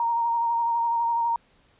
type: tone with vibrato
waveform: sine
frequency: 932.3 Hz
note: A#5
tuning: in tune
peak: -21 dBFS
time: 0-1.36 s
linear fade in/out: 2 ms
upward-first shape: sine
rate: 12 Hz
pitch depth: 21 cents each way
effects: pink hiss -61 dBFS RMS until 1.79 s + resampled to 8000 Hz